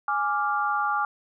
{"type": "chord", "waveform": "sine", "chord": "D diminished", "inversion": "second", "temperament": "equal", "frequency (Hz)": [830.6, 1174.7, 1396.9], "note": ["Ab5", "D6", "F6"], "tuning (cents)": [0, 0, 0], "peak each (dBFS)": [-27, -26, -28], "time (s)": [0.08, 1.05], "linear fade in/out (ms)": 2, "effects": []}